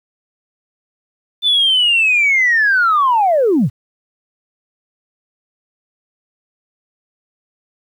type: linear sweep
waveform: sine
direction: down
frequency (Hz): 3552 to 91.6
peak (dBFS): -9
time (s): 1.42-3.7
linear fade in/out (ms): 50
effects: tanh soft clip ceiling -6 dBFS + 8-bit